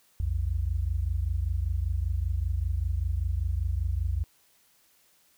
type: tone pair together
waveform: sine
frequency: 60.1 / 85.24 Hz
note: B1 / F2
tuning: -46 / -41 cents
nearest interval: tritone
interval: 605 cents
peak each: -28 dBFS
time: 0.2-4.24 s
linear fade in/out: 0 ms
effects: white hiss -64 dBFS RMS until 5.37 s

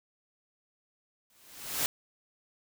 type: noise with exponential growth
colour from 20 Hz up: white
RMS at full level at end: -27 dBFS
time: 1.3-1.86 s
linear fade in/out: 1 ms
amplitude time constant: 120 ms
effects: none

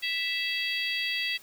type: harmonic tone with a mistuned harmonic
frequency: 659.3 Hz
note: E5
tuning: in tune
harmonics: 3 / 4 / 5 / 6 / 7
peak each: -33 / -32 / -33 / -38 / -36 dBFS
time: 0.02-1.38 s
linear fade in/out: 20 ms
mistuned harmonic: 6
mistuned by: -53 cents
effects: white hiss -53 dBFS RMS until 1.42 s

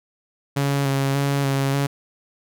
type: tone with vibrato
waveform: sawtooth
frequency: 138.59 Hz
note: C#3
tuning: in tune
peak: -15 dBFS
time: 0.56-1.87 s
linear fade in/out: 10 ms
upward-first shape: square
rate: 1.7 Hz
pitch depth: 20 cents each way
effects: none

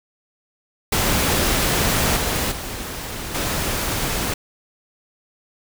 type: noise with level steps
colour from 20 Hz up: pink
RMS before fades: -19 / -22 / -30 / -23 dBFS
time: 0.92-4.34 s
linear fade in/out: 5 ms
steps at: 2.16 / 2.51 / 3.34 s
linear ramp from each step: 10 ms
effects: none

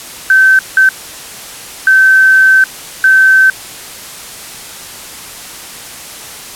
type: tone bursts at uneven times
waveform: sine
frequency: 1542 Hz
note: G6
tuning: 29 cents flat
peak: -3 dBFS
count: 4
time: 0.3-0.59 / 0.77-0.89 / 1.87-2.64 / 3.04-3.5 s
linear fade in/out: 2 ms
effects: white hiss -28 dBFS RMS until 6.55 s + low-pass 12000 Hz 12 dB/octave

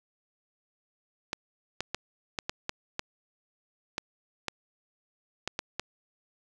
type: clicks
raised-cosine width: 0.2 ms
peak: -13 dBFS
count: 12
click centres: 1.331 / 1.806 / 1.946 / 2.388 / 2.495 / 2.694 / 2.994 / 3.981 / 4.483 / 5.476 / 5.591 / 5.796 s
effects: none

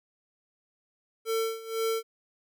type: tone with tremolo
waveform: square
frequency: 450 Hz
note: A4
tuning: 39 cents sharp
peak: -26 dBFS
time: 1.25-2.03 s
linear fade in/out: 50 ms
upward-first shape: sine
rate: 2 Hz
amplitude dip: 85%
effects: none

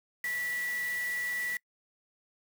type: tone in noise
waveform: sine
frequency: 1953 Hz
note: B6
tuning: 20 cents flat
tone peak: -31 dBFS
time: 0.24-1.57 s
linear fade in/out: 2 ms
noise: white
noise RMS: -44 dBFS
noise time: 0.24-1.57 s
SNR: +10 dB
effects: noise-tail reverb RT60 0.1 s tail -24 dB re dry

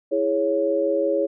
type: chord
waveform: sine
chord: C# minor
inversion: first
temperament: equal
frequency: 329.6 / 415.3 / 554.4 Hz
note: E4 / G#4 / C#5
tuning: 0 / 0 / 0 cents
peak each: -25 / -24 / -21 dBFS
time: 0.11-1.27 s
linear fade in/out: 20 ms
effects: none

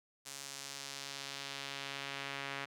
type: tone with band-pass filter sweep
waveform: sawtooth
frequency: 138.7 Hz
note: C#3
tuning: 1 cent sharp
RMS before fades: -44 dBFS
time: 0.25-2.66 s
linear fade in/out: 20 ms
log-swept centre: 7500 to 2100 Hz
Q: 1.1
effects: none

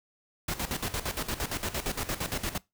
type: noise with tremolo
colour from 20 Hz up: pink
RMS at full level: -31 dBFS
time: 0.48-2.58 s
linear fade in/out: 5 ms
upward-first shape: square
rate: 8.7 Hz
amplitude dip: 75%
effects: noise-tail reverb RT60 0.2 s tail -22 dB re dry

